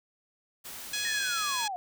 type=noise; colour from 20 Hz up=white; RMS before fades=-42 dBFS; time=0.64-1.68 s; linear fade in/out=20 ms
type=harmonic tone; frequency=837 Hz; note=G#5; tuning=13 cents sharp; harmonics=2 / 3 / 4 / 5 / 6 / 7 / 8 / 9 / 10; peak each=-37 / -38 / -36 / -37 / -42 / -39 / -44 / -45 / -41 dBFS; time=0.93-1.68 s; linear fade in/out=5 ms
type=linear sweep; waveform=sine; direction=down; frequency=1864.7 to 698.5 Hz; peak=-32 dBFS; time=1.05-1.76 s; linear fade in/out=0 ms
effects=none